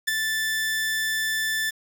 sawtooth tone with ADSR envelope, 1760 Hz, A6, in tune, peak -15 dBFS, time 0.07-1.71 s, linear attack 14 ms, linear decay 12 ms, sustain -5 dB, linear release 18 ms, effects 7-bit

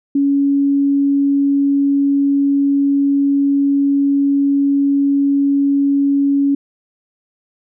sine tone, 280 Hz, C#4, 18 cents sharp, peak -11 dBFS, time 0.15-6.55 s, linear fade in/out 5 ms, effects none

